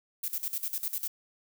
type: noise with tremolo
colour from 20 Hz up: violet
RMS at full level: -32 dBFS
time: 0.23-1.08 s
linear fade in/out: 10 ms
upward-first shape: square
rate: 10 Hz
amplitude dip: 80%
effects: none